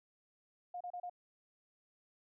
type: tone bursts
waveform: sine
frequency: 712 Hz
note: F5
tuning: 33 cents sharp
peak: -40 dBFS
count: 4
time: 0.74-1.097 s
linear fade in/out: 5 ms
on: 66 ms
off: 31 ms
effects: none